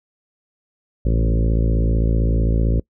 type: harmonic tone with a mistuned harmonic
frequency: 55.6 Hz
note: A1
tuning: 19 cents sharp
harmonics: 1 / 2 / 3 / 4 / 5 / 6 / 7 / 8 / 9 / 10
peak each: -16 / -22 / -26 / -28 / -30 / -32 / -33 / -34 / -35 / -36 dBFS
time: 1.05-2.8 s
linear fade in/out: 5 ms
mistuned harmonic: 2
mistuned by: +30 cents
effects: noise-tail reverb RT60 0.1 s tail -24 dB re dry